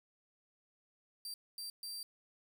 sawtooth tone bursts at uneven times, 4700 Hz, D8, 1 cent sharp, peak -39 dBFS, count 3, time 1.25-1.34 / 1.58-1.7 / 1.83-2.03 s, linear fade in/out 2 ms, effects 11-bit

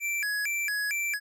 square tone with vibrato, 1982 Hz, B6, 6 cents sharp, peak -28 dBFS, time 0-1.2 s, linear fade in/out 50 ms, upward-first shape square, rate 2.2 Hz, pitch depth 290 cents each way, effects none

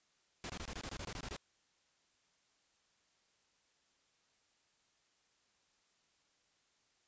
pink noise bursts, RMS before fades -44 dBFS, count 12, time 0.44-1.365 s, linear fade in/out 0 ms, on 56 ms, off 23 ms, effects white hiss -75 dBFS RMS until 7.07 s + resampled to 16000 Hz

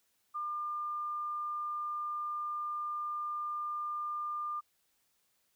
sine tone, 1200 Hz, D6, 37 cents sharp, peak -34 dBFS, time 0.34-4.61 s, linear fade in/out 20 ms, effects white hiss -75 dBFS RMS until 5.55 s

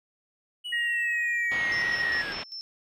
triangle linear sweep, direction down, 2960 to 1600 Hz, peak -31 dBFS, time 0.64-2.34 s, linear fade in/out 20 ms
sine tone, 1891 Hz, A#6, 24 cents sharp, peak -25 dBFS, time 0.72-2.22 s, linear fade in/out 10 ms
white low-pass noise, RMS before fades -37 dBFS, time 1.51-2.44 s, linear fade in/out 10 ms, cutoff 3200 Hz, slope 24 dB/octave
sine tone with tremolo, 5340 Hz, E8, 22 cents sharp, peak -35 dBFS, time 1.72-2.61 s, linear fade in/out 0 ms, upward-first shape square, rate 5 Hz, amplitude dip 70%
effects none

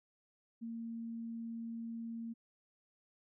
sine tone, 229.6 Hz, A#3, 26 cents flat, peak -40 dBFS, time 0.61-2.34 s, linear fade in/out 20 ms, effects none

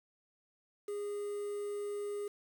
triangle tone with quantisation, 410 Hz, G#4, 22 cents flat, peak -34 dBFS, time 0.88-2.28 s, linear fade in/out 5 ms, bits 9, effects none

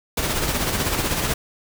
pink noise with tremolo, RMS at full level -21 dBFS, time 0.17-1.34 s, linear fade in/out 5 ms, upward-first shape sine, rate 16 Hz, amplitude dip 45%, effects none

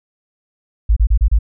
sine tone bursts, 53.5 Hz, A1, 48 cents flat, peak -8 dBFS, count 5, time 0.89-1.389 s, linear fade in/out 10 ms, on 75 ms, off 31 ms, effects none

